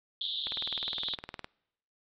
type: band-pass noise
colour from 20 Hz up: white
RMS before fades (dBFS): -35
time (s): 0.21-1.15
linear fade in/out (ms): 2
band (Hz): 3300 to 3900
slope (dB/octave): 96
type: click train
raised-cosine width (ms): 0.3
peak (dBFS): -22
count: 20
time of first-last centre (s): 0.47-1.444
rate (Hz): 19.5
effects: noise-tail reverb RT60 0.8 s tail -25 dB re dry + MP3 64 kbps